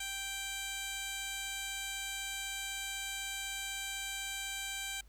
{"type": "tone with band-pass filter", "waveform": "15% pulse", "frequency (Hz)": 784, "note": "G5", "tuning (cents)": 0, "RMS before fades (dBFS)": -40, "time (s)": [0, 5.01], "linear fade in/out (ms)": 5, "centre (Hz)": 6700, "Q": 0.65, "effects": ["added 50 Hz sine -55 dBFS peak until 5.08 s", "pink hiss -69 dBFS RMS until 5.08 s"]}